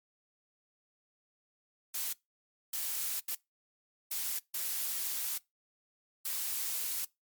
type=noise bursts at uneven times; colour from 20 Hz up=blue; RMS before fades=-35 dBFS; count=6; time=1.94-2.13 / 2.73-3.2 / 3.28-3.35 / 4.11-4.39 / 4.54-5.38 / 6.25-7.05 s; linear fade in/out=5 ms; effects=noise-tail reverb RT60 0.2 s tail -23 dB re dry + MP3 96 kbps